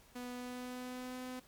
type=tone with pitch glide; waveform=sawtooth; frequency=246.9 to 253.7 Hz; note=B3 to B3; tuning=0 to +47 cents; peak=-38 dBFS; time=0.15-1.4 s; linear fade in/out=10 ms; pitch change=+47 cents; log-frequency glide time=0.32-1.22 s; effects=pink hiss -63 dBFS RMS until 1.47 s + MP3 96 kbps